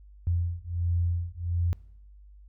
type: beating tone pair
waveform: sine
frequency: 85.7 / 87.1 Hz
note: F2 / F2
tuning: -32 / -4 cents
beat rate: 1.4 Hz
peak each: -28 dBFS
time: 0.27-1.73 s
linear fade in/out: 0 ms
effects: noise-tail reverb RT60 0.8 s tail -23 dB re dry + added 50 Hz sine -48 dBFS peak until 2.48 s